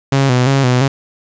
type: tone with vibrato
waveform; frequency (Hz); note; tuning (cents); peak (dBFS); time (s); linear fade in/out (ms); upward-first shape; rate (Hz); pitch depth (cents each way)
sawtooth; 130.81; C3; 0; -6; 0.12-0.88; 5; square; 2.9; 77
effects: resampled to 16000 Hz + 7-bit